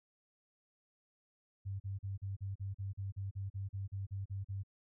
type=tone bursts; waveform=sine; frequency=98 Hz; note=G2; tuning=in tune; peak=-37 dBFS; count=16; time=1.65-4.635 s; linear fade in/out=20 ms; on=150 ms; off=39 ms; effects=none